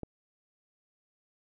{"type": "click", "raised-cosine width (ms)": 2, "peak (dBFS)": -24, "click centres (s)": 0.033, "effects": []}